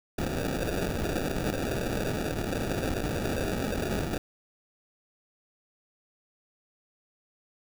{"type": "noise with sample-and-hold", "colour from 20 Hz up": "white", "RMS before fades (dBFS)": -30, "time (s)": [0.18, 4.18], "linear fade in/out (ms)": 5, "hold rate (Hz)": 1050, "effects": []}